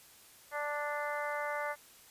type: harmonic tone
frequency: 293.7 Hz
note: D4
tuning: in tune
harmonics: 2 / 3 / 4 / 5 / 6 / 7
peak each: -38 / -40 / -41 / -42 / -43 / -43 dBFS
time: 0.51-1.76 s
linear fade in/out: 50 ms
effects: white hiss -58 dBFS RMS until 2.1 s + resampled to 32000 Hz